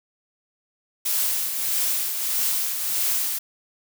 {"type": "noise with tremolo", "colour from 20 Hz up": "blue", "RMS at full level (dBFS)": -22, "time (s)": [1.05, 3.39], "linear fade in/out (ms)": 10, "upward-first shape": "triangle", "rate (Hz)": 1.6, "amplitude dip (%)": 50, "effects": []}